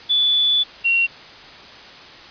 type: tone pair in turn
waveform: sine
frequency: 3463 / 2743 Hz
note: A7 / F7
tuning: -28 / -32 cents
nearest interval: major third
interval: 404 cents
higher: first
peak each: -14 dBFS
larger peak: neither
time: 0.09-0.64 / 0.84-1.07 s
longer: first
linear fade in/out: 20 ms
effects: white hiss -40 dBFS RMS until 2.3 s + resampled to 11025 Hz